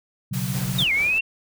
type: chord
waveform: sine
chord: B suspended second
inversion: none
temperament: just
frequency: 123.47 / 138.9 / 185.21 Hz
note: B2 / C#3 / F#3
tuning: 0 / +4 / +2 cents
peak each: -28 dBFS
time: 0.31-0.84 s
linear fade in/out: 10 ms
type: noise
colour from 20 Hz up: white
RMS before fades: -34 dBFS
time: 0.33-0.84 s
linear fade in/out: 10 ms
type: noise with tremolo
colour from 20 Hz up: pink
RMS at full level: -35 dBFS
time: 0.53-1.19 s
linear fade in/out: 10 ms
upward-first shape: sine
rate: 4.6 Hz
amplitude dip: 50%
type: linear two-way sweep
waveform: sine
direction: down then up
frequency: 3811 to 2093 to 2742 Hz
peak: -18 dBFS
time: 0.78-1.21 s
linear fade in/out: 10 ms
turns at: 0.92 s
effects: none